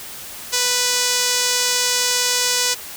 sawtooth tone with band-pass filter, 493.9 Hz, B4, in tune, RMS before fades -19 dBFS, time 0.52-2.75 s, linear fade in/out 20 ms, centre 6200 Hz, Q 1.4, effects white hiss -34 dBFS RMS until 2.96 s

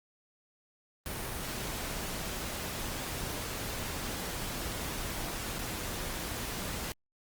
pink noise with dropouts, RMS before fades -37 dBFS, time 1.06-6.92 s, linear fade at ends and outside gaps 0 ms, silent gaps 5.586-5.591 s, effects Opus 32 kbps

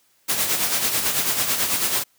white noise with tremolo, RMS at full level -20 dBFS, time 0.28-2.04 s, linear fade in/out 20 ms, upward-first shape sine, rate 9.1 Hz, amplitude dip 50%, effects white hiss -62 dBFS RMS until 2.18 s + high-pass 80 Hz 12 dB/octave

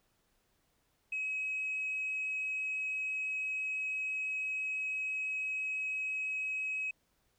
sine tone, 2551 Hz, D#7, 43 cents sharp, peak -32 dBFS, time 1.12-6.91 s, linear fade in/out 5 ms, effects tanh soft clip ceiling -29 dBFS + pink hiss -75 dBFS RMS until 7.38 s

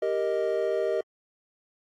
triangle chord, Eb major, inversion first, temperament equal, 392 / 466.2 / 622.3 Hz, G4 / Bb4 / Eb5, 0 / 0 / 0 cents, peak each -27 / -27 / -26 dBFS, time 0.02-1.01 s, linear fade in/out 5 ms, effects AAC 48 kbps

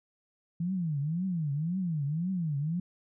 sine tone with vibrato, 163.2 Hz, E3, 17 cents flat, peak -28 dBFS, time 0.6-2.8 s, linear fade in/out 5 ms, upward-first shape triangle, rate 1.9 Hz, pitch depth 300 cents each way, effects none

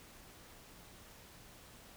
silence, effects pink hiss -57 dBFS RMS until 1.96 s

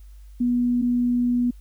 sine tone pair in turn, 243.7 / 243.7 Hz, B3 / B3, -23 / -23 cents, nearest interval unison, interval 0 cents, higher neither, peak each -18 dBFS, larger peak neither, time 0.4-0.82 / 0.82-1.51 s, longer second, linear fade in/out 10 ms, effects added 50 Hz sine -41 dBFS peak until 1.6 s + white hiss -63 dBFS RMS until 1.6 s

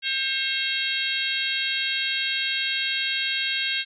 harmonic tone with a mistuned harmonic, 540 Hz, C#5, 45 cents flat, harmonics 3 / 4 / 5 / 6 / 7 / 8, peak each -31 / -32 / -29 / -29 / -32 / -33 dBFS, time 0.02-3.85 s, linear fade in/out 50 ms, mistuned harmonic 3, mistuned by -35 cents, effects none

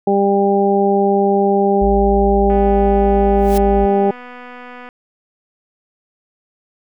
harmonic tone, 198.9 Hz, G3, 25 cents sharp, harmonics 1 / 2 / 3 / 4, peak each -17 / -14 / -21 / -17 dBFS, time 0.07-4.11 s, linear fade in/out 5 ms
sine tone, 53.8 Hz, A1, 38 cents flat, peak -17 dBFS, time 1.81-3.86 s, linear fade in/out 10 ms
click train, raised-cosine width 0.5 ms, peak -21 dBFS, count 591, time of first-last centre 2.5-4.889 s, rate 247 Hz
white noise with exponential growth, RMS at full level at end -25 dBFS, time 3.36-3.58 s, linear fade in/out 5 ms, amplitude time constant 47 ms
effects none

